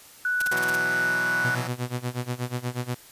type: tone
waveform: sine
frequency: 1480 Hz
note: F#6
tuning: in tune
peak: -22 dBFS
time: 0.25-1.55 s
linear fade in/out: 2 ms
type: noise bursts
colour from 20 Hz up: white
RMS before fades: -31 dBFS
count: 7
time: 0.4-0.757 s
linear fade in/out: 5 ms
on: 21 ms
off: 35 ms
type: chord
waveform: 5% pulse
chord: B suspended fourth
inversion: none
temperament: equal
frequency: 123.47 / 164.81 / 185 Hz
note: B2 / E3 / F#3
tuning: 0 / 0 / 0 cents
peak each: -23 dBFS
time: 0.51-1.68 s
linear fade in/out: 10 ms
type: tone with tremolo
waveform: sawtooth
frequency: 123.47 Hz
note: B2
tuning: in tune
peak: -21 dBFS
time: 1.44-2.95 s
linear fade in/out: 10 ms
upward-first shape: sine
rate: 8.3 Hz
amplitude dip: 90%
effects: white hiss -49 dBFS RMS until 3.11 s + resampled to 32000 Hz